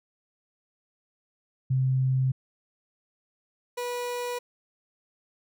sine / 30% pulse tone pair in turn, 130.81 / 487.9 Hz, C3 / B4, 0 / -21 cents, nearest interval octave + major seventh, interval 2279 cents, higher second, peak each -21 / -27 dBFS, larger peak first, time 1.7-2.32 / 3.77-4.39 s, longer neither, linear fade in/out 10 ms, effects none

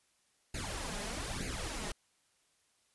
pink noise with flanger, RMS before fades -39 dBFS, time 0.54-1.92 s, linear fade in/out 5 ms, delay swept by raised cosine 0.44 to 4.94 ms, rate 1.1 Hz, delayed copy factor +0.85, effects white hiss -73 dBFS RMS until 2.94 s + resampled to 24000 Hz

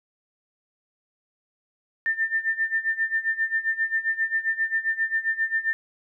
sine tone with tremolo, 1796 Hz, A6, 35 cents sharp, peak -19 dBFS, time 2.06-5.73 s, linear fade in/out 0 ms, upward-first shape sine, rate 7.5 Hz, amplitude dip 85%, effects none

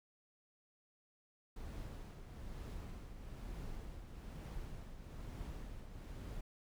brown noise with tremolo, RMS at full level -45 dBFS, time 1.56-6.41 s, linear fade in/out 5 ms, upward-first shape triangle, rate 1.1 Hz, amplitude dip 55%, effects none

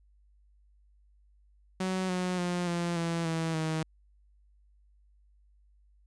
sawtooth tone with pitch steps, 186.8 / 181.8 / 176.93 / 172.19 / 167.58 / 163.09 / 158.72 Hz, F#3 / F#3 / F3 / F3 / E3 / E3 / D#3, +17 / -30 / +23 / -24 / +29 / -18 / +35 cents, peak -25 dBFS, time 1.8-3.83 s, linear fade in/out 5 ms, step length 290 ms, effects added 50 Hz sine -60 dBFS peak until 6.06 s + resampled to 22050 Hz

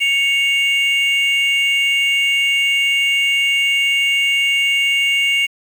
triangle tone pair together, 2217 / 2798 Hz, C#7 / F7, 0 / +3 cents, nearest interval major third, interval 403 cents, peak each -14 dBFS, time 0-5.47 s, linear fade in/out 20 ms, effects tanh soft clip ceiling -5 dBFS + 7-bit

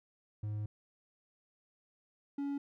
triangle tone pair in turn, 105.6 / 281.9 Hz, G#2 / C#4, +29 / +29 cents, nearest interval octave + perfect fourth, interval 1700 cents, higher second, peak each -33 / -32 dBFS, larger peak second, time 0.43-0.66 / 2.38-2.58 s, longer first, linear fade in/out 5 ms, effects none

